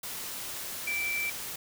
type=tone in noise; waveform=sine; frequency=2334 Hz; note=D7; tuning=11 cents flat; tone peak=-29 dBFS; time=0.87-1.3 s; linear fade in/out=5 ms; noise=white; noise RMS=-38 dBFS; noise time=0.03-1.56 s; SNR=+6 dB; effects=none